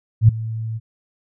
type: tone with ADSR envelope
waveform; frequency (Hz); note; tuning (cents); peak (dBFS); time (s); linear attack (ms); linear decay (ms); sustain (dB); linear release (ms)
sine; 111.8; A2; +28; -4; 0.21-0.8; 75; 9; -19; 35
effects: none